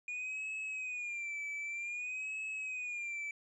triangle tone with vibrato, 2440 Hz, D#7, 34 cents flat, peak -36 dBFS, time 0.08-3.31 s, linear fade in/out 2 ms, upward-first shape sine, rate 0.53 Hz, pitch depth 97 cents each way, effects resampled to 24000 Hz

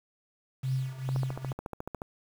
sine tone with tremolo, 131.3 Hz, C3, 6 cents sharp, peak -25 dBFS, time 0.63-1.53 s, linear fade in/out 10 ms, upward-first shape triangle, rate 2.3 Hz, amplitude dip 90%
click train, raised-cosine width 1 ms, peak -22 dBFS, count 14, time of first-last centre 1.09-2.019 s, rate 14 Hz
effects 8-bit

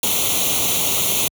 white noise with comb filter, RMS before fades -19 dBFS, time 0.03-1.28 s, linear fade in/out 2 ms, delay 0.3 ms, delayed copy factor +0.85, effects high-pass 60 Hz 12 dB/octave

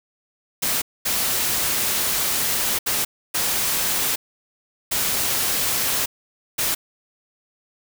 white noise bursts at uneven times, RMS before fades -22 dBFS, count 6, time 0.62-0.82 / 1.05-2.79 / 2.86-3.05 / 3.34-4.16 / 4.91-6.06 / 6.58-6.75 s, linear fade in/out 10 ms, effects none

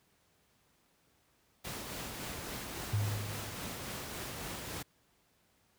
pink noise with tremolo, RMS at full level -40 dBFS, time 1.64-4.83 s, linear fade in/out 10 ms, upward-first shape triangle, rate 3.6 Hz, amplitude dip 30%
sine tone with exponential decay, 103.83 Hz, G#2, in tune, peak -26 dBFS, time 2.93-3.95 s, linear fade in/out 5 ms, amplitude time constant 220 ms
effects pink hiss -71 dBFS RMS until 5.78 s + high-pass 60 Hz 12 dB/octave

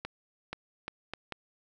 accelerating click train, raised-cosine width 0.3 ms, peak -20 dBFS, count 5, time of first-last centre 0.05-1.323 s, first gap 480 ms, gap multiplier 0.73, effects none

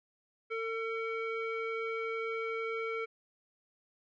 square tone with low-pass filter, 451.1 Hz, A4, 43 cents sharp, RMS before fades -36 dBFS, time 0.5-3.06 s, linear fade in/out 20 ms, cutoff 2000 Hz, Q 6.5, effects none

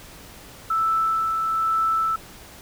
sine tone with tremolo, 1319 Hz, E6, 1 cent sharp, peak -18 dBFS, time 0.7-2.16 s, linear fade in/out 5 ms, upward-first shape sine, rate 1.1 Hz, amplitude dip 30%, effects pink hiss -44 dBFS RMS until 2.61 s

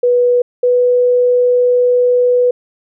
sine tone pair in turn, 489.4 / 493.1 Hz, B4 / B4, -16 / -3 cents, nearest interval unison, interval 13 cents, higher second, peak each -8 dBFS, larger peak neither, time 0.03-0.42 / 0.63-2.51 s, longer second, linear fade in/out 5 ms, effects none

